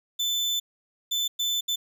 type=tone bursts at uneven times; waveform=35% pulse; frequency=3520 Hz; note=A7; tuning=in tune; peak=-22 dBFS; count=4; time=0.19-0.6 / 1.11-1.28 / 1.39-1.61 / 1.68-1.76 s; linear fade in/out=10 ms; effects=none